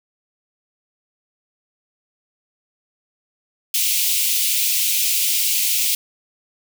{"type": "high-pass noise", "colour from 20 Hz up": "white", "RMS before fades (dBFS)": -19, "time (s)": [3.74, 5.95], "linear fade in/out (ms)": 2, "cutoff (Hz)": 2300, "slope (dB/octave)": 48, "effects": []}